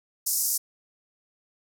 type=band-pass noise; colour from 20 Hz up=white; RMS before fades=-26 dBFS; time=0.26-0.58 s; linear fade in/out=10 ms; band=5200 to 15000 Hz; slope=48 dB/octave; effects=none